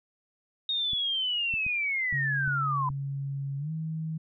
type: linear sweep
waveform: sine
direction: down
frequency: 3729 to 987.8 Hz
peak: -26 dBFS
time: 0.69-2.89 s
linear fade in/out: 2 ms
type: clicks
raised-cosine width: 5 ms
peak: -29 dBFS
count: 6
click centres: 0.933 / 1.539 / 1.665 / 2.127 / 2.478 / 2.902 s
type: tone with pitch glide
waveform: sine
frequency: 138.6 to 159.21 Hz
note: C#3 to D#3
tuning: 0 to +40 cents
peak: -30 dBFS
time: 2.13-4.18 s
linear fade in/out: 10 ms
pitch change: +240 cents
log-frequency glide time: 3.58-3.71 s
effects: none